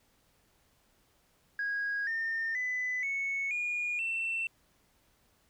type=tone with pitch steps; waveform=sine; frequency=1645 / 1814.7 / 2002 / 2209 / 2436 / 2688 Hz; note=G#6 / A#6 / B6 / C#7 / D#7 / E7; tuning=-17 / -47 / +23 / -7 / -37 / +33 cents; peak=-29 dBFS; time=1.59-4.47 s; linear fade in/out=2 ms; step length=480 ms; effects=tanh soft clip ceiling -27 dBFS + pink hiss -69 dBFS RMS until 5.49 s